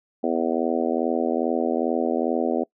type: harmonic tone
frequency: 82.41 Hz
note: E2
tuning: in tune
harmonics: 3 / 4 / 5 / 6 / 7 / 8 / 9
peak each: -26 / -27 / -28 / -29 / -29 / -30 / -31 dBFS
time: 0.23-2.64 s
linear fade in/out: 10 ms
effects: noise-tail reverb RT60 0.1 s tail -24 dB re dry